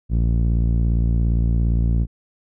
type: tone with low-pass filter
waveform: sawtooth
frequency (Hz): 57.4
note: A#1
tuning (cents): -26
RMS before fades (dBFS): -18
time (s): 0.09-2.07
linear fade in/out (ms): 50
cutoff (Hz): 190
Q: 0.92
effects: none